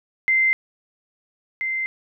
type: tone pair in turn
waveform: sine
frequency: 2080 / 2080 Hz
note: C7 / C7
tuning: -11 / -11 cents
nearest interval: unison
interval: 0 cents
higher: neither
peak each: -15 / -22 dBFS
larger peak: first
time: 0.28-0.53 / 1.61-1.86 s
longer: neither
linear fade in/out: 0 ms
effects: none